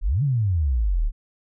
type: exponential two-way sweep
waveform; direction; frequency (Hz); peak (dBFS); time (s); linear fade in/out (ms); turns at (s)
sine; up then down; 33 to 150 to 33; -18; 0.01-1.12; 50; 0.23
effects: none